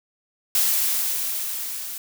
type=noise with level ramp; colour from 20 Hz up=blue; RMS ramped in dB=-19 to -33 dBFS; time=0.55-1.98 s; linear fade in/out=2 ms; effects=none